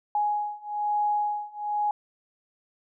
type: beating tone pair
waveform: sine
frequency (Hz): 833 / 834.1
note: G#5 / G#5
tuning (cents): +5 / +7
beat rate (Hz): 1.1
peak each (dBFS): -28 / -27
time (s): 0.15-1.91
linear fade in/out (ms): 2
effects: none